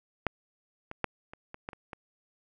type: clicks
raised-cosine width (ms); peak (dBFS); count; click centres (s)
0.5; -11 / -24 / -12 / -29 / -26 / -21 / -30 / -25; 8; 0.267 / 0.914 / 1.043 / 1.335 / 1.544 / 1.689 / 1.732 / 1.932
effects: none